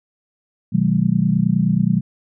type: chord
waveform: sine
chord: B dominant seventh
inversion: none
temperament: equal with one note detuned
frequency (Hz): 123.47 / 155.56 / 185 / 214.5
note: B2 / D#3 / F#3 / A3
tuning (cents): 0 / 0 / 0 / -44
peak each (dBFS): -22 / -20 / -17 / -21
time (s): 0.72-2.01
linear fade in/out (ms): 20
effects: none